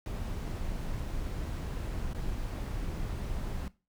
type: noise with dropouts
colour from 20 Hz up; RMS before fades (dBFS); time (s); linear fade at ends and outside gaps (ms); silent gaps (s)
brown; -35; 0.06-3.68; 1; 2.133-2.147
effects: noise-tail reverb RT60 0.3 s tail -19 dB re dry